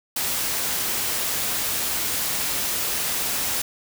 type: noise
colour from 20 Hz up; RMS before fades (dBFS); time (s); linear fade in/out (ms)
white; -25; 0.16-3.62; 5
effects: none

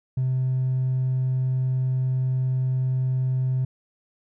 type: tone with hard clipping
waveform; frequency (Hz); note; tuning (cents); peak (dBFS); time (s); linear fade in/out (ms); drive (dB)
sine; 129.3; C3; -20; -21; 0.17-3.65; 5; 1
effects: none

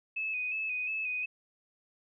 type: tone with vibrato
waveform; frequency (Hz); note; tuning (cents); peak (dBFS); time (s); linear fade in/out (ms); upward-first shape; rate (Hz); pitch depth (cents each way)
sine; 2548; D#7; +41; -31; 0.16-1.26; 10; square; 2.8; 37
effects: none

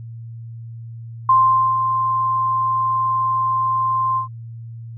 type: tone with ADSR envelope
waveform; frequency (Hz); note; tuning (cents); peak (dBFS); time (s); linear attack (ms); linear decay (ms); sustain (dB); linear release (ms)
sine; 1046.5; C6; 0; -9; 1.29-4.28; 4; 470; -7; 110
effects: added 115 Hz sine -31 dBFS peak until 4.97 s

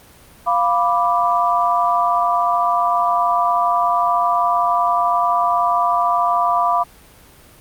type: chord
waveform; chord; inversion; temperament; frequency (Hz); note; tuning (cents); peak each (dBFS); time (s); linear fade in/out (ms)
sine; B diminished; second; equal; 698.5 / 987.8 / 1174.7; F5 / B5 / D6; 0 / 0 / 0; -18; 0.46-6.84; 20
effects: pink hiss -46 dBFS RMS until 7.6 s + Opus 32 kbps

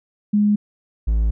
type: tone pair in turn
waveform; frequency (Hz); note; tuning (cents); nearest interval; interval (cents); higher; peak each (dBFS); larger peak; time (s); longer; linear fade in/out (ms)
sine / triangle; 207.7 / 55.01; G#3 / A1; 0 / 0; octave + major seventh; 2300; first; -13; neither; 0.33-0.56 / 1.07-1.31; second; 10
effects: none

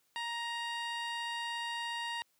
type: tone with low-pass filter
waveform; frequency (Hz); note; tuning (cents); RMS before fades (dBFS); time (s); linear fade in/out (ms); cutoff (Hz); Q
15% pulse; 937; A#5; +9; -38; 0.16-2.22; 0; 6900; 0.66
effects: white hiss -74 dBFS RMS until 2.39 s + high-pass 80 Hz 12 dB/octave

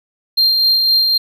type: tone with tremolo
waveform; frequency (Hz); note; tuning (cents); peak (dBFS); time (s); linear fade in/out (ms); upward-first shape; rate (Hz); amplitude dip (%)
triangle; 4186; C8; 0; -8; 0.37-1.18; 10; sine; 3.9; 30
effects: none

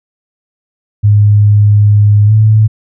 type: tone with pitch glide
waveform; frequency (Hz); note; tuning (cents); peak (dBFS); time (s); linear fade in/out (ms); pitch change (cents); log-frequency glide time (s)
sine; 103.83 to 108.49; G#2 to A2; 0 to -24; -3; 1.03-2.68; 20; +76; 2.26-2.32
effects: none

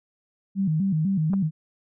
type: tone with vibrato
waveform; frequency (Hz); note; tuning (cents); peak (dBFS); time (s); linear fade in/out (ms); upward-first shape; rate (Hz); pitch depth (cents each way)
sine; 174.61; F3; 0; -20; 0.55-1.51; 50; square; 4; 190
type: clicks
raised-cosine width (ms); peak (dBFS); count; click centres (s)
1; -23; 2; 1.334 / 1.339
effects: none

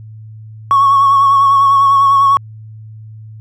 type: tone with vibrato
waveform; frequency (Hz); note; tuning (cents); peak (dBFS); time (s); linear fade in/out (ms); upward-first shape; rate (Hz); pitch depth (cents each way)
triangle; 1105; C#6; -6; -3; 0.71-2.37; 0; sine; 10; 30
effects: tanh soft clip ceiling -3 dBFS + added 109 Hz sine -30 dBFS peak until 3.4 s

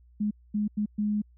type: tone bursts at uneven times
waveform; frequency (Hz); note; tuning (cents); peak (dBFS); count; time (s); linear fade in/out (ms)
sine; 209.2; G#3; +13; -24; 4; 0.2-0.31 / 0.54-0.68 / 0.77-0.86 / 0.98-1.22; 10
effects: added 60 Hz sine -54 dBFS peak until 1.37 s

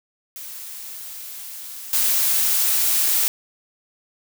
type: noise with level steps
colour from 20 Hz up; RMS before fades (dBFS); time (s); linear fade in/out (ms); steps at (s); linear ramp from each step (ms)
blue; -35 / -19; 0.36-3.28; 0; 1.93; 2
effects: none

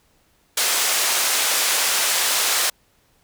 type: band-pass noise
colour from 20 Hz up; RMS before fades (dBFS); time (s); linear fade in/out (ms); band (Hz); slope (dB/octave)
white; -20; 0.57-2.7; 5; 540 to 9900; 12
effects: pink hiss -61 dBFS RMS until 3.23 s

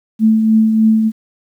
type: tone with tremolo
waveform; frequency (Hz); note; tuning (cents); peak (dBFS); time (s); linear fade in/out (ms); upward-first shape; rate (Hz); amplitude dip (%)
sine; 220; A3; 0; -6; 0.19-1.12; 50; triangle; 3.3; 45
effects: 8-bit

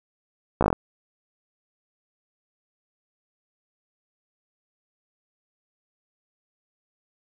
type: slowing click train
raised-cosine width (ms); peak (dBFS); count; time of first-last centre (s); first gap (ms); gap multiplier
1; -6; 7; 0.61-0.729; 15; 1.11
effects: 8-bit

